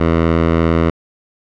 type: tone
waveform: 10% pulse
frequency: 82.6 Hz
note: E2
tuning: 4 cents sharp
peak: -3 dBFS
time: 0-0.9 s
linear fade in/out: 5 ms
effects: low-pass 2000 Hz 12 dB/octave